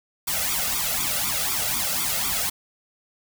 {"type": "noise with flanger", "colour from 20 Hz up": "white", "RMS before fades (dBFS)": -25, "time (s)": [0.27, 2.5], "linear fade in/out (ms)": 10, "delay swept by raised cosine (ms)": [0.85, 1.53], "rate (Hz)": 4, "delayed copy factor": 0.9, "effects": []}